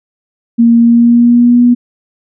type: tone with pitch glide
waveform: sine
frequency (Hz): 233.1 to 242.7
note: A#3 to B3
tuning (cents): 0 to -30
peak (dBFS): -3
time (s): 0.58-1.75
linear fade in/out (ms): 20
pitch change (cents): +70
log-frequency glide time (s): 0.78-1.62
effects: none